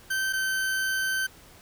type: tone pair in turn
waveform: 40% pulse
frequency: 1550 / 1543 Hz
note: G6 / G6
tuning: -20 / -28 cents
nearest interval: unison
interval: 8 cents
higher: first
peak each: -24 dBFS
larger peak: neither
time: 0.1-0.33 / 0.33-1.27 s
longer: second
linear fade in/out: 10 ms
effects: pink hiss -52 dBFS RMS until 1.61 s